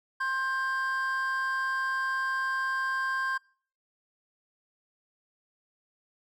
triangle tone pair together, 1058 / 1584 Hz, C6 / G6, +19 / +18 cents, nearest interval perfect fifth, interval 699 cents, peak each -29 / -27 dBFS, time 0.2-3.38 s, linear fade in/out 10 ms, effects noise-tail reverb RT60 0.5 s tail -26 dB re dry + tanh soft clip ceiling -18 dBFS

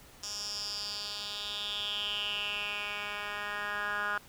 10% pulse tone with band-pass filter sweep, 206.1 Hz, G#3, 13 cents flat, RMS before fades -36 dBFS, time 0.23-4.18 s, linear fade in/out 2 ms, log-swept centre 5900 to 1500 Hz, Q 5.6, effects pink hiss -55 dBFS RMS until 4.28 s

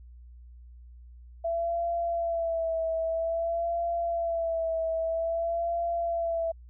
sine tone with vibrato, 667 Hz, E5, 20 cents sharp, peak -26 dBFS, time 1.44-6.52 s, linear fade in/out 10 ms, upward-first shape sine, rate 0.51 Hz, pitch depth 40 cents each way, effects added 60 Hz sine -46 dBFS peak until 6.69 s

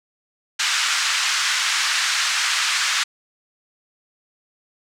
pink band-pass noise, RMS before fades -21 dBFS, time 0.59-3.04 s, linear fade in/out 10 ms, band 1300 to 7400 Hz, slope 24 dB/octave, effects none

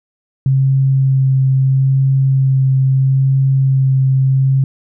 sine tone with vibrato, 133.8 Hz, C3, 39 cents sharp, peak -9 dBFS, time 0.46-4.64 s, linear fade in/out 2 ms, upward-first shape sine, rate 0.76 Hz, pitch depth 12 cents each way, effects none

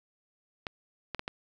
clicks, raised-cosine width 0.3 ms, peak -18 dBFS, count 4, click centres 0.668 / 1.147 / 1.194 / 1.279 s, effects none

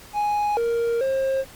triangle tone with pitch steps, 831 / 466.5 / 534 Hz, G#5 / A#4 / C5, +1 / +1 / +35 cents, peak -18 dBFS, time 0.13-1.45 s, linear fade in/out 50 ms, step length 440 ms, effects pink hiss -45 dBFS RMS until 1.55 s + Opus 48 kbps

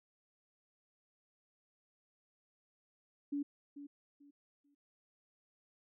sine tone with echo, 286 Hz, D4, 46 cents flat, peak -34 dBFS, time 3.32-3.43 s, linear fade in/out 10 ms, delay 440 ms, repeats 3, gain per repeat -12 dB, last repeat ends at 4.75 s, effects none

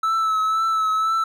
triangle tone with vibrato, 1308 Hz, E6, 14 cents flat, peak -16 dBFS, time 0.03-1.24 s, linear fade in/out 5 ms, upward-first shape triangle, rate 2 Hz, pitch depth 34 cents each way, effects none

